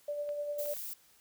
sine tone with tremolo, 585 Hz, D5, 7 cents flat, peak -32 dBFS, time 0.08-0.74 s, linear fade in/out 5 ms, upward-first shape sine, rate 10 Hz, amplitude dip 40%
clicks, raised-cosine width 0.3 ms, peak -37 dBFS, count 4, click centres 0.291 / 0.657 / 0.737 / 0.768 s
violet noise, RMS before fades -41 dBFS, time 0.58-0.94 s, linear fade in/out 10 ms
effects white hiss -64 dBFS RMS until 1.2 s

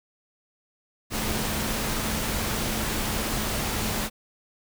sine tone in noise, 216.9 Hz, A3, 25 cents flat, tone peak -35 dBFS, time 1.1-4.1 s, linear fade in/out 50 ms, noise pink, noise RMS -28 dBFS, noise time 1.1-4.1 s, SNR -10 dB, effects none

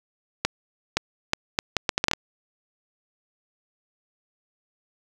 accelerating click train, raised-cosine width 0.2 ms, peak -3 dBFS, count 11, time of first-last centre 0.45-2.134 s, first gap 520 ms, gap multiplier 0.7, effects 7-bit

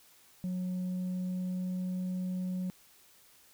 sine tone with pitch glide, 182.5 to 183.56 Hz, F#3 to F#3, -24 to -14 cents, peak -29 dBFS, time 0.44-2.7 s, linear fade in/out 0 ms, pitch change +10 cents, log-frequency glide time 0.61-2.21 s, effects tanh soft clip ceiling -31 dBFS + white hiss -61 dBFS RMS until 3.53 s

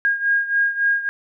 sine beating tone pair, 1626 / 1629.6 Hz, G#6 / G#6, -37 / -33 cents, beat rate 3.6 Hz, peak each -18 / -22 dBFS, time 0.05-1.09 s, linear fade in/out 0 ms, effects none

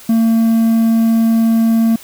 triangle tone with quantisation, 226.4 Hz, A3, 50 cents sharp, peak -7 dBFS, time 0.09-1.96 s, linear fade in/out 5 ms, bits 6, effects white hiss -38 dBFS RMS until 2.03 s

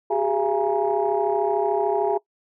sine tone cluster, 380.6 / 414 / 682 / 834 / 945 Hz, F#4 / G#4 / F5 / G#5 / A#5, +49 / -5 / -41 / +7 / +23 cents, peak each -25 / -23 / -26 / -26 / -29 dBFS, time 0.1-2.18 s, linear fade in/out 10 ms, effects noise-tail reverb RT60 0.1 s tail -21 dB re dry + tanh soft clip ceiling -9 dBFS

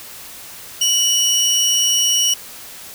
square tone pair together, 2960 / 5680 Hz, F#7 / F8, 0 / +28 cents, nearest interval major seventh, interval 1128 cents, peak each -17 dBFS, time 0.81-2.34 s, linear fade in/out 5 ms, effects white hiss -36 dBFS RMS until 2.94 s

